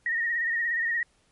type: tone with vibrato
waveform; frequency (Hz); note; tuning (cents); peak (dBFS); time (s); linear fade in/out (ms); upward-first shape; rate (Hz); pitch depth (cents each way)
sine; 1864.7; A#6; 0; -24; 0.06-1.03; 2; sine; 17; 51
effects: pink hiss -66 dBFS RMS until 1.31 s + MP3 48 kbps